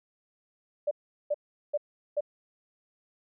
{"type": "tone bursts", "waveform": "sine", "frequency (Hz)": 588, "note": "D5", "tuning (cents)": 2, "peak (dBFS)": -24, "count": 4, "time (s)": [0.87, 2.208], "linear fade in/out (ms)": 10, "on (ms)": 42, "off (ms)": 390, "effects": []}